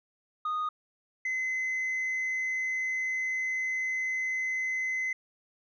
sine tone pair in turn, 1238 / 2044 Hz, D#6 / C7, -9 / -41 cents, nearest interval major sixth, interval 868 cents, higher second, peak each -26 dBFS, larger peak neither, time 0.45-0.69 / 1.25-5.13 s, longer second, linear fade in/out 5 ms, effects tanh soft clip ceiling -27 dBFS

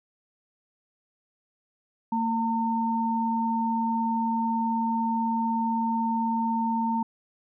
sine tone pair together, 227.7 / 909 Hz, A#3 / A#5, -40 / -44 cents, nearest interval 2 octaves, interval 2396 cents, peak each -26 dBFS, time 2.12-7.03 s, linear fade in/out 5 ms, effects none

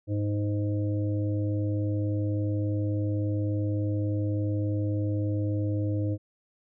harmonic tone, 103.5 Hz, G#2, 5 cents flat, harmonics 1 / 3 / 5 / 6, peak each -26 / -31 / -37 / -45 dBFS, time 0.07-6.18 s, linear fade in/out 50 ms, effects none

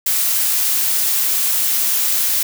blue noise, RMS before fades -17 dBFS, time 0.06-2.43 s, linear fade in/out 5 ms, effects none

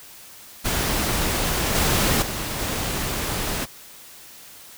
pink noise with level steps, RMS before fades -23 / -20 / -28 / -26 dBFS, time 0.64-3.66 s, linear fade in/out 20 ms, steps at 1.75 / 2.22 / 2.59 s, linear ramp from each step 2 ms, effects white hiss -44 dBFS RMS until 4.77 s

